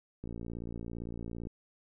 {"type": "click train", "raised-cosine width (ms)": 3, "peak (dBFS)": -28, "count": 72, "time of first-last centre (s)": [0.24, 1.471], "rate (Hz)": 57.7, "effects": []}